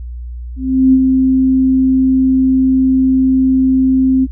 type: tone with ADSR envelope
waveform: sine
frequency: 261.6 Hz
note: C4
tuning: in tune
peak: -4 dBFS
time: 0.56-4.27 s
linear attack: 370 ms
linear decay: 53 ms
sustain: -4 dB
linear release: 36 ms
effects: added 60 Hz sine -23 dBFS peak until 4.31 s